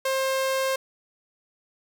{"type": "tone", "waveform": "sawtooth", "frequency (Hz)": 531, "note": "C5", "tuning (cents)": 25, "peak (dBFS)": -19, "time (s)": [0.05, 0.76], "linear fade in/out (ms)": 5, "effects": []}